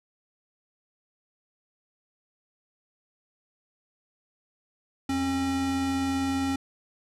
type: tone pair together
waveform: square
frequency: 85.2 / 270.5 Hz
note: F2 / C#4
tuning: -42 / -42 cents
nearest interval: octave + minor sixth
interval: 2000 cents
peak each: -37 / -26 dBFS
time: 5.09-6.56 s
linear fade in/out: 5 ms
effects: low-pass 10000 Hz 12 dB/octave